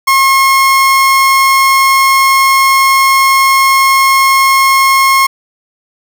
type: tone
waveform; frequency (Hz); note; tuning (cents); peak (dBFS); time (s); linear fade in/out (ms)
30% pulse; 1078; C#6; -49; -3; 0.07-5.27; 10
effects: none